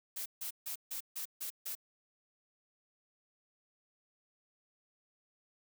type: noise bursts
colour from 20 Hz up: blue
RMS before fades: -40 dBFS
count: 7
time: 0.16-1.753 s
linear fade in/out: 10 ms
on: 99 ms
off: 150 ms
effects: none